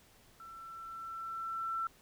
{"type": "tone with level ramp", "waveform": "sine", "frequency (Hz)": 1340, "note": "E6", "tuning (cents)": 28, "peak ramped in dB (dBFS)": [-48, -32], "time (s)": [0.4, 1.87], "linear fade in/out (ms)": 2, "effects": ["pink hiss -63 dBFS RMS until 2.01 s"]}